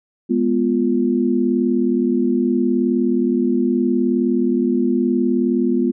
sine chord, F diminished, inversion first, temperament equal, 207.7 / 246.9 / 349.2 Hz, Ab3 / Cb4 / F4, 0 / 0 / 0 cents, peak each -21 / -17 / -20 dBFS, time 0.29-5.92 s, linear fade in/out 20 ms, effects none

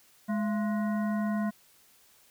harmonic tone with a mistuned harmonic, 209.6 Hz, G#3, 16 cents sharp, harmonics 1 / 3 / 5 / 7 / 9, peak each -27 / -37 / -41 / -44 / -46 dBFS, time 0.28-1.51 s, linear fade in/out 20 ms, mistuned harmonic 3, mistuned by +130 cents, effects white hiss -61 dBFS RMS until 2.3 s

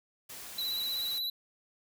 white noise, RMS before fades -45 dBFS, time 0.29-1.19 s, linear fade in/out 10 ms
square tone with vibrato, 3951 Hz, B7, in tune, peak -32 dBFS, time 0.58-1.3 s, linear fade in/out 5 ms, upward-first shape sine, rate 16 Hz, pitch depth 37 cents each way
effects none

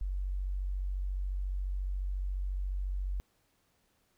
sine tone, 47.12 Hz, F#1, 32 cents sharp, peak -31 dBFS, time 0.01-3.2 s, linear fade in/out 0 ms, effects pink hiss -73 dBFS RMS until 4.17 s

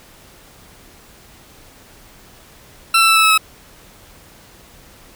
20% pulse tone with pitch steps, 1343 / 1332.2 / 1321.5 / 1310.8 / 1300.3 / 1289.8 Hz, E6 / E6 / E6 / E6 / E6 / E6, +32 / +18 / +4 / -10 / -24 / -38 cents, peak -5 dBFS, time 2.94-3.378 s, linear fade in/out 5 ms, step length 73 ms, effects pink hiss -45 dBFS RMS until 5.15 s

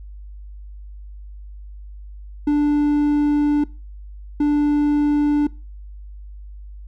triangle tone pair in turn, 293.7 / 293.7 Hz, D4 / D4, 0 / 0 cents, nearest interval unison, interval 0 cents, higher neither, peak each -12 dBFS, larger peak neither, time 2.47-3.64 / 4.4-5.47 s, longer first, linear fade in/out 5 ms, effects noise-tail reverb RT60 0.3 s tail -22 dB re dry + added 50 Hz sine -34 dBFS peak until 6.87 s

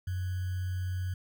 sine tone with sample-and-hold, 91.6 Hz, F#2, 17 cents flat, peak -30 dBFS, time 0.07-1.14 s, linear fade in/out 5 ms, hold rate 1575 Hz, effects none

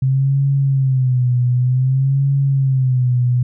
sine tone with vibrato, 130.81 Hz, C3, in tune, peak -12 dBFS, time 0.02-3.43 s, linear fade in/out 5 ms, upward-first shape sine, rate 0.54 Hz, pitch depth 100 cents each way, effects none

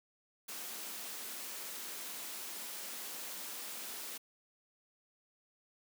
white high-pass noise, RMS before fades -44 dBFS, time 0.48-4.18 s, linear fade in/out 10 ms, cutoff 180 Hz, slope 96 dB/octave, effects none

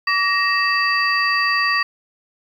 sine tone cluster, 1150 / 1879 / 2638 / 4652 Hz, D6 / A#6 / E7 / D8, -37 / +13 / +1 / -17 cents, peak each -20 / -19 / -24 / -24 dBFS, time 0.07-1.83 s, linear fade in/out 5 ms, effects 8-bit

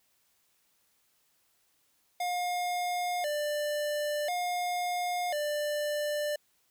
square tone with vibrato, 650 Hz, E5, 24 cents flat, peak -30 dBFS, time 2.2-6.36 s, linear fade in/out 5 ms, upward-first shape square, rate 0.48 Hz, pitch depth 160 cents each way, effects white hiss -71 dBFS RMS until 6.7 s

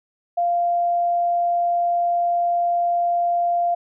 sine tone, 695 Hz, F5, 9 cents flat, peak -17 dBFS, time 0.37-3.75 s, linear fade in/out 10 ms, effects none

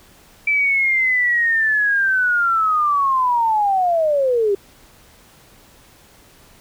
sine linear sweep, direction down, 2329 to 387.2 Hz, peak -14 dBFS, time 0.47-4.55 s, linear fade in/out 5 ms, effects pink hiss -49 dBFS RMS until 6.6 s

